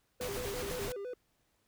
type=tone with vibrato; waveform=triangle; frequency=446 Hz; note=A4; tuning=23 cents sharp; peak=-36 dBFS; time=0.2-1.14 s; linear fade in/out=5 ms; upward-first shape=square; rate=5.9 Hz; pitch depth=190 cents each way
type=noise with tremolo; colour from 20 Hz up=pink; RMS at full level=-39 dBFS; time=0.21-0.92 s; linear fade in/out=0 ms; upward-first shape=triangle; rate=8.4 Hz; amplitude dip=30%
effects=pink hiss -75 dBFS RMS until 1.67 s